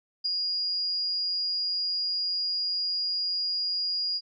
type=tone with ADSR envelope; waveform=sine; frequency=4859 Hz; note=D#8; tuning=42 cents flat; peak=-22 dBFS; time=0.24-4.21 s; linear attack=20 ms; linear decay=4 ms; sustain=-4 dB; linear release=47 ms; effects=none